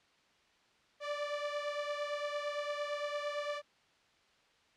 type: beating tone pair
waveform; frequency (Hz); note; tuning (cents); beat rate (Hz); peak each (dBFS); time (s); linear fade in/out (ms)
sawtooth; 583 / 591.8; D5 / D5; -13 / +13; 8.8; -33 / -37; 1-3.62; 50
effects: white hiss -68 dBFS RMS until 4.76 s + low-pass 4000 Hz 12 dB/octave